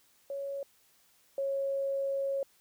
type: tone pair in turn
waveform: sine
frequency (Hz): 556 / 549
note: C#5 / C#5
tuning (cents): +5 / -17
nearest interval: unison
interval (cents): 22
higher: first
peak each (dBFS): -34 / -29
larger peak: second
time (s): 0.3-0.63 / 1.38-2.43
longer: second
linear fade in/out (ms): 2
effects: white hiss -66 dBFS RMS until 2.6 s